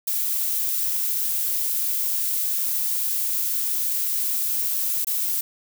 violet noise with dropouts, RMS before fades -24 dBFS, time 0.07-5.41 s, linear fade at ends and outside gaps 5 ms, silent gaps 5.047-5.069 s, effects none

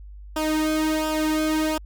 sawtooth tone with flanger, 311.1 Hz, D#4, in tune, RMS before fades -23 dBFS, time 0.36-1.78 s, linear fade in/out 5 ms, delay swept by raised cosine 0.47 to 2.17 ms, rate 1.4 Hz, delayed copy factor -0.75, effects added 50 Hz sine -38 dBFS peak until 1.85 s

